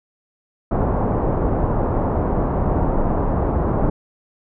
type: low-pass noise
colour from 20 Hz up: pink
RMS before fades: -19 dBFS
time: 0.71-3.9 s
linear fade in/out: 5 ms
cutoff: 990 Hz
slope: 24 dB/octave
effects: none